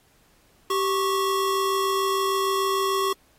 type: tone pair together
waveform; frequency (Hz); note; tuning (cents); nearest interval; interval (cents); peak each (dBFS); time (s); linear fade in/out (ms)
square; 388.9 / 1100; G4 / C#6; -14 / -14; octave + tritone; 1800; -25; 0.7-3.13; 5
effects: pink hiss -61 dBFS RMS until 3.38 s + AAC 48 kbps